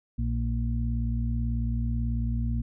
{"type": "harmonic tone", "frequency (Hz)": 58.27, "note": "A#1", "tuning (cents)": 0, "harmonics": [1, 2, 4], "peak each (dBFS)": [-27, -30, -33], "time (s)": [0.18, 2.62], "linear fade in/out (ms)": 10, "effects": []}